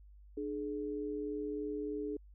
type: tone pair together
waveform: sine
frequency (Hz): 299.4 / 422.6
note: D4 / G#4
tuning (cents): +33 / +30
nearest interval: tritone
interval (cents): 597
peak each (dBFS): -39 / -38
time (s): 0.37-2.17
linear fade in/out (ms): 5
effects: added 50 Hz sine -54 dBFS peak until 2.34 s